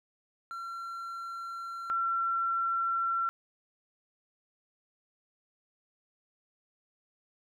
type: tone pair in turn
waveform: triangle / sine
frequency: 1363 / 1356.6 Hz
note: F6 / E6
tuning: -43 / +49 cents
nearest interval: unison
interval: 8 cents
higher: first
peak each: -35 / -27 dBFS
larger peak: second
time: 0.51-1.9 / 1.9-3.29 s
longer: neither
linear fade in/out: 0 ms
effects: none